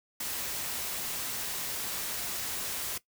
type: noise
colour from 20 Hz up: white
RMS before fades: -35 dBFS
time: 0.2-2.98 s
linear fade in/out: 5 ms
effects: noise-tail reverb RT60 0.1 s tail -17 dB re dry